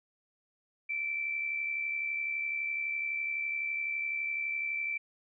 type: tone with amplitude modulation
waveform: sine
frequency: 2333 Hz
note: D7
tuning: 12 cents flat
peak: -29 dBFS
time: 0.89-4.98 s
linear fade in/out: 10 ms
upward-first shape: sine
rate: 71.9 Hz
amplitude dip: 45%
effects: none